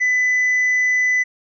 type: tone with tanh clipping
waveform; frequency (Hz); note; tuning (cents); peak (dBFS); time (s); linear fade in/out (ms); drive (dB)
sine; 2000; B6; +21; -15; 0-1.24; 20; 2
effects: resampled to 16000 Hz